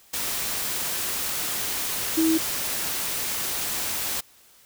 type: tone in noise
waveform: sine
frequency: 322.3 Hz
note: E4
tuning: 39 cents flat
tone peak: -18 dBFS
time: 2.17-2.38 s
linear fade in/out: 10 ms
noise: white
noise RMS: -28 dBFS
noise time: 0.13-4.21 s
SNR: +7 dB
effects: white hiss -55 dBFS RMS until 4.65 s